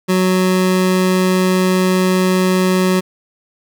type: tone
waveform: 25% pulse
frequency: 185 Hz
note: F#3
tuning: in tune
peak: -8 dBFS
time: 0.08-3.01 s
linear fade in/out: 20 ms
effects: none